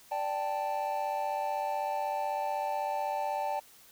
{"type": "chord", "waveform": "triangle", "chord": "D suspended fourth", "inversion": "none", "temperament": "equal", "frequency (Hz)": [587.3, 784, 880], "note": ["D5", "G5", "A5"], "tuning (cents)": [0, 0, 0], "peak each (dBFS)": [-34, -32, -32], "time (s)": [0.11, 3.6], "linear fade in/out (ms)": 10, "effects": ["white hiss -57 dBFS RMS until 3.91 s"]}